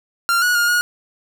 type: tone with pitch steps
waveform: 45% pulse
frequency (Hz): 1385 / 1459 / 1418 / 1442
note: F6 / F#6 / F6 / F#6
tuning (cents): -15 / -25 / +26 / -45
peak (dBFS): -14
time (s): 0.29-0.81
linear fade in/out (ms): 0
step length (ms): 130
effects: 8-bit